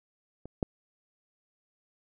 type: clicks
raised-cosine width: 2 ms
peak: -29 / -14 dBFS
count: 2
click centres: 0.456 / 0.628 s
effects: none